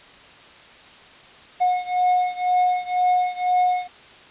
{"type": "beating tone pair", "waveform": "triangle", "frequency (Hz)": [725, 727], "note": ["F#5", "F#5"], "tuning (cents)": [-35, -31], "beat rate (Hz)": 2, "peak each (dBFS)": [-18, -20], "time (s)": [1.6, 3.88], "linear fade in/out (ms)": 20, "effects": ["white hiss -46 dBFS RMS until 4.3 s", "resampled to 8000 Hz"]}